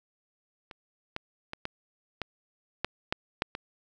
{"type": "clicks", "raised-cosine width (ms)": 0.3, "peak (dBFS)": [-27, -17, -20, -17, -16, -11, -11, -10, -19], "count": 9, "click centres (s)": [0.712, 1.164, 1.534, 1.654, 2.217, 2.846, 3.125, 3.421, 3.551], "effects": []}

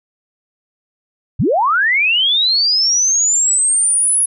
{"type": "linear sweep", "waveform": "sine", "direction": "up", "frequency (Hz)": [73.42, 10548], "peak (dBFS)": -11, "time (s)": [1.39, 4.26], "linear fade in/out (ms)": 10, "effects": []}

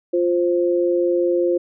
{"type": "tone pair together", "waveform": "sine", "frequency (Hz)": [350, 524.9], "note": ["F4", "C5"], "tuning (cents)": [4, 5], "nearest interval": "perfect fifth", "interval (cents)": 701, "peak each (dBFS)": [-17, -20], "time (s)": [0.13, 1.58], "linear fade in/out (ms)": 10, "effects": []}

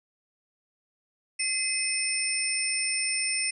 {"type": "tone cluster", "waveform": "sine", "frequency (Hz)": [2057, 2536, 5330, 8890], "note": ["C7", "D#7", "E8", "C#9"], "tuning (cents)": [-30, 32, 18, 4], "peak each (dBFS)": [-35, -31, -31, -29], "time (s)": [1.39, 3.51], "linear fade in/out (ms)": 10, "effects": []}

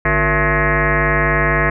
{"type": "tone with frequency modulation", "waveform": "sine", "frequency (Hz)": 870, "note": "A5", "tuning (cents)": -20, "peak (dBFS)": -12, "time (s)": [0.05, 1.7], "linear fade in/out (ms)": 5, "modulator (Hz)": 204, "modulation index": 5.9, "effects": []}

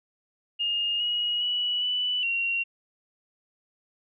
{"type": "tone with pitch steps", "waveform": "sine", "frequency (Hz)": [2836, 2896, 2941, 2975, 2750], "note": ["F7", "F#7", "F#7", "F#7", "F7"], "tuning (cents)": [26, -38, -11, 9, -27], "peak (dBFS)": -24, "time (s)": [0.59, 2.64], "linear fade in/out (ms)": 20, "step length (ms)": 410, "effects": []}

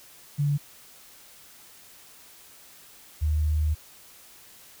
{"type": "tone pair in turn", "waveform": "sine", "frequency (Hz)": [144.4, 76.49], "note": ["D3", "D#2"], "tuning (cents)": [-29, -29], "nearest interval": "major seventh", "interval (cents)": 1100, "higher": "first", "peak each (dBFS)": -21, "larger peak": "neither", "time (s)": [[0.38, 0.58], [3.21, 3.75]], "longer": "second", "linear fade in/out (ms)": 20, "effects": ["white hiss -51 dBFS RMS until 4.8 s"]}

